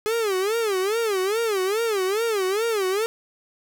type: tone with vibrato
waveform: 45% pulse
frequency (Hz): 415.3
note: G#4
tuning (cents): 0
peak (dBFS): -21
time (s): 0.06-3.06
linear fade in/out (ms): 0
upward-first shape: sine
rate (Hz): 2.4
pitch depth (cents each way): 200
effects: none